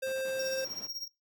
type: tone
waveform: square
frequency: 528 Hz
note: C5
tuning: 16 cents sharp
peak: -32 dBFS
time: 0.02-0.65 s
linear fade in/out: 10 ms
type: noise bursts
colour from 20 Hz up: brown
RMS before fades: -41 dBFS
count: 3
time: 0.06-0.312 s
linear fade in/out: 10 ms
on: 70 ms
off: 21 ms
type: noise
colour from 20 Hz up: brown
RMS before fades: -41 dBFS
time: 0.26-0.88 s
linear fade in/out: 20 ms
type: tone with tremolo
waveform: square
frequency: 5588 Hz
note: F8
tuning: in tune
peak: -34 dBFS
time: 0.39-1.08 s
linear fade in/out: 5 ms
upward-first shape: triangle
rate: 16 Hz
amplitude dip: 85%
effects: noise-tail reverb RT60 0.2 s tail -22 dB re dry + high-pass 300 Hz 12 dB/octave